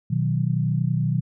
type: chord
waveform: sine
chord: B major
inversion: none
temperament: equal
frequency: 123.47 / 155.56 / 185 Hz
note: B2 / D#3 / F#3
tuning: 0 / 0 / 0 cents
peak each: -23 / -23 / -27 dBFS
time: 0.1-1.21 s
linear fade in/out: 10 ms
effects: none